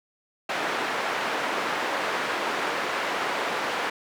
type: band-pass noise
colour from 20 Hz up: white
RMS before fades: -28 dBFS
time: 0.49-3.9 s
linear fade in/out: 5 ms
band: 330 to 1700 Hz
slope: 12 dB/octave
effects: none